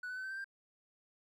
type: tone with pitch steps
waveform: triangle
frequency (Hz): 1480 / 1500.7 / 1521.6 / 1542.8 / 1564.4 / 1586.2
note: F#6 / F#6 / F#6 / G6 / G6 / G6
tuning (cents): 0 / +24 / +48 / -28 / -4 / +20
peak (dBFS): -37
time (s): 0.03-0.444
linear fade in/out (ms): 5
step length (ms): 69
effects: tanh soft clip ceiling -33 dBFS